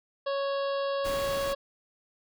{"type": "harmonic tone", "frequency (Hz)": 554.4, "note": "C#5", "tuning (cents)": 0, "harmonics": [1, 2, 3, 5, 6, 7, 8, 9], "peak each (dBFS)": [-28, -35, -42, -46, -45, -48, -47, -52], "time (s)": [0.26, 1.55], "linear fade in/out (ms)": 10}
{"type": "noise", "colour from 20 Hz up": "pink", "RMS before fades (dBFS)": -38, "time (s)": [1.04, 1.54], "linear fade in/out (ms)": 20}
{"effects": []}